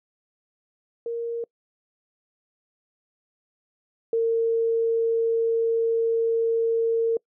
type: tone pair in turn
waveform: sine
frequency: 466.2 / 456.9 Hz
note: A#4 / A#4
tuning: 0 / -35 cents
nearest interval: unison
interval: 35 cents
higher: first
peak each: -26 / -19 dBFS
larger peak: second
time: 1.06-1.44 / 4.13-7.17 s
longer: second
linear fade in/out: 2 ms
effects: noise-tail reverb RT60 0.1 s tail -26 dB re dry